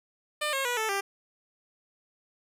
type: tone with pitch steps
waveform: 10% pulse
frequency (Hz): 600 / 540.8 / 487.4 / 439.2 / 395.9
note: D5 / C#5 / B4 / A4 / G4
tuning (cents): +37 / -43 / -23 / -3 / +17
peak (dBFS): -19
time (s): 0.41-1.01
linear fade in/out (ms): 10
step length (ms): 120
effects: resampled to 32000 Hz